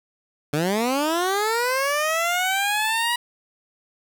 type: linear sweep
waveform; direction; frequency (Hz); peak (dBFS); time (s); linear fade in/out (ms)
15% pulse; up; 140.8 to 967; -14; 0.53-3.16; 5
effects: none